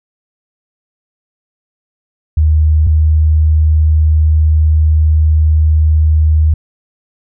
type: tone pair in turn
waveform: sine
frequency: 77.3 / 77.68 Hz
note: D#2 / D#2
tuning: -11 / -2 cents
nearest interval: unison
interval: 9 cents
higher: second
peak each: -6 dBFS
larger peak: neither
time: 2.37-2.87 / 2.87-6.54 s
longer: second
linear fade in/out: 5 ms
effects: none